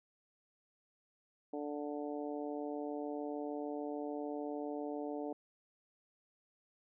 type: harmonic tone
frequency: 146.83 Hz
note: D3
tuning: in tune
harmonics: 2 / 3 / 4 / 5 / 6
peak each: -41 / -43 / -45 / -47 / -53 dBFS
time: 1.53-5.33 s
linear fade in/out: 5 ms
effects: none